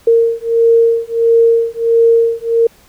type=beating tone pair; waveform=sine; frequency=460 / 461.5 Hz; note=A#4 / A#4; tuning=-23 / -17 cents; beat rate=1.5 Hz; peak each=-11 dBFS; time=0.07-2.67 s; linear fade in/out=5 ms; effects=pink hiss -47 dBFS RMS until 2.88 s